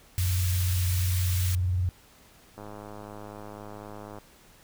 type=high-pass noise; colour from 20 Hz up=white; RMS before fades=-35 dBFS; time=0.18-1.55 s; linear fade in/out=0 ms; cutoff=1500 Hz; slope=12 dB/octave
type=tone with vibrato; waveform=sine; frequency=90.5 Hz; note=F#2; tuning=38 cents flat; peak=-23 dBFS; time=0.18-1.89 s; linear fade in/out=0 ms; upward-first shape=sine; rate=20 Hz; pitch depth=120 cents each way
type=click train; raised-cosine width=1 ms; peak=-28 dBFS; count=168; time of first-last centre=2.58-4.186 s; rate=104 Hz
effects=pink hiss -56 dBFS RMS until 4.63 s